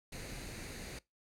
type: noise with comb filter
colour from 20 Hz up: pink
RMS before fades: -45 dBFS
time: 0.12-0.99 s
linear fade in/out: 5 ms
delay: 0.46 ms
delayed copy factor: +0.5
effects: noise-tail reverb RT60 0.2 s tail -22 dB re dry + low-pass 11000 Hz 12 dB/octave